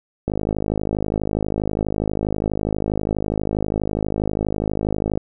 click train, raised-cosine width 2 ms, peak -8 dBFS, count 257, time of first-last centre 0.28-5.175 s, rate 52.3 Hz, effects none

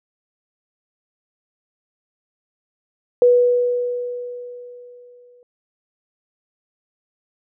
sine tone with exponential decay, 489.3 Hz, B4, 16 cents flat, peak -8 dBFS, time 3.22-5.43 s, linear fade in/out 1 ms, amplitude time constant 480 ms, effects none

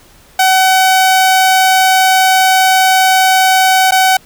sawtooth tone with dropouts, 755 Hz, F#5, 35 cents sharp, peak -3 dBFS, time 0.39-4.17 s, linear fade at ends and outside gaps 5 ms, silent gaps 3.91-3.92 s, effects pink hiss -44 dBFS RMS until 4.25 s

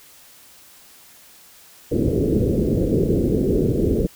white low-pass noise, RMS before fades -19 dBFS, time 1.91-4.07 s, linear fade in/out 10 ms, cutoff 470 Hz, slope 48 dB/octave, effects white hiss -48 dBFS RMS until 4.15 s

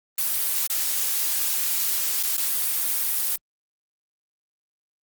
blue noise with dropouts, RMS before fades -24 dBFS, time 0.18-3.36 s, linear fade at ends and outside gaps 2 ms, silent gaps 0.669-0.699 / 2.228-2.235 / 2.368-2.379 s, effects Opus 32 kbps

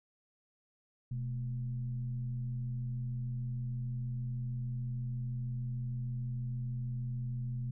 sine tone with frequency modulation, 124.7 Hz, B2, 17 cents sharp, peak -34 dBFS, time 1.11-7.71 s, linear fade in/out 5 ms, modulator 93.6 Hz, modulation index 0.4, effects none

